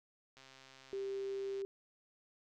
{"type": "click train", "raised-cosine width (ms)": 0.2, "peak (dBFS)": -40, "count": 167, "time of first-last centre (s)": [0.37, 1.618], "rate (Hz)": 133}
{"type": "tone", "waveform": "sine", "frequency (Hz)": 393.1, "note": "G4", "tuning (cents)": 5, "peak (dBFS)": -37, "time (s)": [0.93, 1.65], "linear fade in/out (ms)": 0}
{"effects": []}